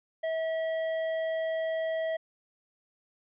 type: tone with hard clipping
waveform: triangle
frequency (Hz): 646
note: E5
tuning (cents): -35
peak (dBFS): -30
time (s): 0.23-2.17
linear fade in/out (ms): 10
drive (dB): 12
effects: resampled to 8000 Hz